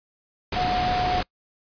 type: tone in noise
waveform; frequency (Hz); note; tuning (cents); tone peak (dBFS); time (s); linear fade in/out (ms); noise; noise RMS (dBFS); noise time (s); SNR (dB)
sine; 728; F#5; -28; -22; 0.56-1.21; 5; pink; -27; 0.52-1.23; +2
effects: noise-tail reverb RT60 0.1 s tail -25 dB re dry + resampled to 11025 Hz